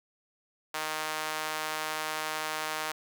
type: tone with high-pass filter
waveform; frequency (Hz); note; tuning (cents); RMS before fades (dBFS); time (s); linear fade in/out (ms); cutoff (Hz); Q
sawtooth; 155.56; D#3; 0; -34; 0.74-2.92; 5; 930; 0.96
effects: none